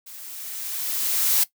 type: noise with level ramp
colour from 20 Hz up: blue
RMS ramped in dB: -41 to -18 dBFS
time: 0.06-1.44 s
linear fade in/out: 10 ms
effects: noise-tail reverb RT60 0.1 s tail -17 dB re dry